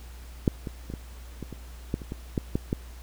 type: clicks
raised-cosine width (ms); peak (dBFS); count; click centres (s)
3; -7 / -20 / -24 / -21 / -21 / -24 / -13 / -26 / -20 / -12 / -12 / -12; 12; 0.478 / 0.672 / 0.901 / 0.938 / 1.427 / 1.527 / 1.941 / 2.018 / 2.121 / 2.378 / 2.555 / 2.729
effects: added 60 Hz sine -41 dBFS peak until 3.02 s + pink hiss -52 dBFS RMS until 3.02 s